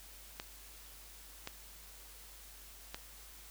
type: clicks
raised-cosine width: 0.2 ms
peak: -23 dBFS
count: 3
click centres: 0.399 / 1.474 / 2.945 s
effects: added 50 Hz sine -57 dBFS peak until 3.5 s + white hiss -55 dBFS RMS until 3.5 s